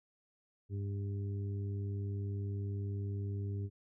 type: harmonic tone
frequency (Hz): 100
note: G2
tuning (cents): +35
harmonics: 1 / 2 / 3 / 4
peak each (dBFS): -35 / -48 / -50 / -49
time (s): 0.69-3.7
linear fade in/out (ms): 50
effects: none